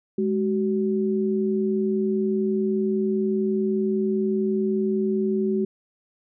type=tone pair together; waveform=sine; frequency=209 / 378 Hz; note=G#3 / F#4; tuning=+11 / +37 cents; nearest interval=minor seventh; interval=1026 cents; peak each=-23 dBFS; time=0.18-5.65 s; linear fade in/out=5 ms; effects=none